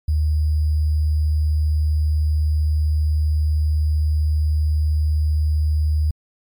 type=tone with sample-and-hold; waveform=sine; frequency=76.3 Hz; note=D#2; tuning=33 cents flat; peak=-15 dBFS; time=0.08-6.11 s; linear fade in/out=5 ms; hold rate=4900 Hz; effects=MP3 96 kbps